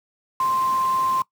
sine tone in noise, 1047 Hz, C6, 1 cent sharp, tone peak -19 dBFS, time 0.4-1.22 s, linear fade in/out 2 ms, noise pink, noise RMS -37 dBFS, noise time 0.4-1.22 s, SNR +15 dB, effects noise-tail reverb RT60 0.1 s tail -20 dB re dry + high-pass 150 Hz 12 dB/octave

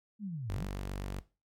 sine linear two-way sweep, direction down then up, 220 to 85.5 to 220 Hz, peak -36 dBFS, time 0.19-0.67 s, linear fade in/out 50 ms, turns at 0.54 s
sawtooth tone, 48.11 Hz, G1, 32 cents flat, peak -32 dBFS, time 0.49-1.2 s, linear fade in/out 10 ms
effects noise-tail reverb RT60 0.3 s tail -19 dB re dry + AAC 64 kbps

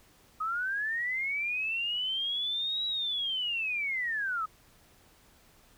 sine linear two-way sweep, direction up then down, 1244.5 to 3900 to 1244.5 Hz, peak -29 dBFS, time 0.4-4.46 s, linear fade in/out 10 ms, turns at 2.86 s, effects pink hiss -61 dBFS RMS until 5.77 s

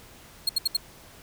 40% pulse tone bursts, 4262 Hz, C8, 31 cents sharp, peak -19 dBFS, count 4, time 0.47-0.768 s, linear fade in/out 5 ms, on 22 ms, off 70 ms, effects pink hiss -50 dBFS RMS until 1.22 s

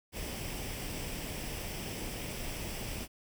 pink noise with comb filter, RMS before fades -39 dBFS, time 0.12-3.08 s, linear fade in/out 50 ms, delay 0.37 ms, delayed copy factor +0.5, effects none

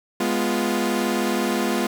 sawtooth chord, F diminished, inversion first, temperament equal, 207.7 / 246.9 / 349.2 Hz, Ab3 / Cb4 / F4, 0 / 0 / 0 cents, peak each -21 dBFS, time 0.2-1.87 s, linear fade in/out 5 ms, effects 7-bit

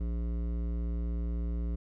triangle tone with hard clipping, 58.1 Hz, A#1, 5 cents flat, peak -32 dBFS, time 0-1.76 s, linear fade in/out 10 ms, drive 17 dB, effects none

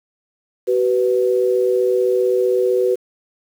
sine tone pair together, 378.3 / 493.9 Hz, F#4 / B4, +38 / 0 cents, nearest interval perfect fourth, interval 462 cents, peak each -16 / -17 dBFS, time 0.67-2.96 s, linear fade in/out 20 ms, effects 7-bit

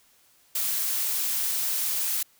blue noise, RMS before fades -27 dBFS, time 0.55-2.23 s, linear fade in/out 5 ms, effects white hiss -61 dBFS RMS until 2.39 s

